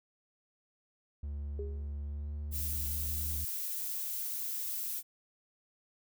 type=tone with pitch glide; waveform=triangle; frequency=72 to 73.9 Hz; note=D2 to D2; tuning=-34 to +11 cents; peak=-34 dBFS; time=1.23-3.45 s; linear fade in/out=5 ms; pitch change=+45 cents; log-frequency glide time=2.03-2.36 s
type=tone with exponential decay; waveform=sine; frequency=406.3 Hz; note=G#4; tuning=38 cents flat; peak=-36 dBFS; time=1.59-1.94 s; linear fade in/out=2 ms; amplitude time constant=76 ms
type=noise; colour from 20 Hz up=violet; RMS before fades=-37 dBFS; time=2.51-5.03 s; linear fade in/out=50 ms
effects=none